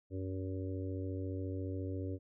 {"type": "harmonic tone", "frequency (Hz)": 94.3, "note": "F#2", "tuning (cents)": 33, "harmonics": [1, 3, 4, 5, 6], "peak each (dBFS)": [-38, -42, -46, -47, -51], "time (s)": [0.1, 2.19], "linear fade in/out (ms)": 50, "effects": []}